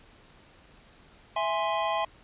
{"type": "chord", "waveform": "square", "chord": "E augmented", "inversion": "none", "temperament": "equal", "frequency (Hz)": [659.3, 830.6, 1046.5], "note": ["E5", "G#5", "B#5"], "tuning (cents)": [0, 0, 0], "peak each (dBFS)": -31, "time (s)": [1.36, 2.05], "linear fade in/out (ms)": 5, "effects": ["pink hiss -56 dBFS RMS until 2.23 s", "resampled to 8000 Hz"]}